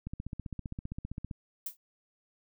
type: click train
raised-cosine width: 5 ms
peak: -25 dBFS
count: 20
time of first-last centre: 0.07-1.312 s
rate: 15.3 Hz
type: noise with exponential decay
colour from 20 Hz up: violet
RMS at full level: -32 dBFS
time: 1.66-1.77 s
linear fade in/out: 5 ms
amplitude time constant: 23 ms
effects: none